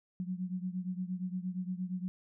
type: beating tone pair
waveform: sine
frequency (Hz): 180.5 / 189.1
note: F#3 / F#3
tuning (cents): -43 / +38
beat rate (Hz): 8.6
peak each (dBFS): -36 / -39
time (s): 0.2-2.08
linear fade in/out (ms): 0
effects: none